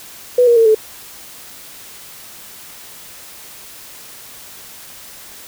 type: tone with pitch steps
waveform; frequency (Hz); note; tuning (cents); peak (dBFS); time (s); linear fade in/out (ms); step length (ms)
sine; 493.9 / 473.5 / 454 / 435.2; B4 / A#4 / A#4 / A4; 0 / +27 / -46 / -19; -7; 0.38-0.748; 5; 92
effects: white hiss -37 dBFS RMS until 5.47 s